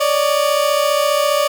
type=tone pair together; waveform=30% pulse; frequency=567 / 601.9 Hz; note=C#5 / D5; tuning=+39 / +42 cents; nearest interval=minor second; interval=103 cents; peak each=-14 dBFS; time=0-1.48 s; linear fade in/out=10 ms; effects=none